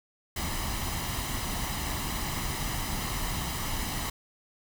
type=noise with comb filter; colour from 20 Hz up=pink; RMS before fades=-32 dBFS; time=0.36-4.1 s; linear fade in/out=5 ms; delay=1 ms; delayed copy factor=+0.55; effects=none